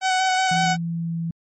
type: tone with vibrato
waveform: sawtooth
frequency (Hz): 750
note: F#5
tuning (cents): +23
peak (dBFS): -14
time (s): 0.01-0.77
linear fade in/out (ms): 50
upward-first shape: square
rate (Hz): 5.4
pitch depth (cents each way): 14
type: tone with pitch glide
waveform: sine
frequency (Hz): 169.1 to 166.39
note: E3 to E3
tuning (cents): +44 to +16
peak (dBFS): -23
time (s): 0.51-1.31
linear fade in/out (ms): 5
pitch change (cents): -28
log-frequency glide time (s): 0.64-1.19
effects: MP3 32 kbps